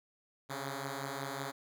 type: beating tone pair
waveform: 5% pulse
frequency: 136.1 / 141.5 Hz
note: C#3 / C#3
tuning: -31 / +36 cents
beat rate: 5.4 Hz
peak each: -28 / -31 dBFS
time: 0.49-1.52 s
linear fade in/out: 20 ms
effects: none